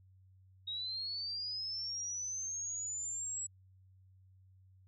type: linear sweep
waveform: sine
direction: up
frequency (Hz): 3762 to 7780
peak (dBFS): -37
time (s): 0.67-3.47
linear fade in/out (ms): 10
effects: added 94 Hz sine -60 dBFS peak until 4.87 s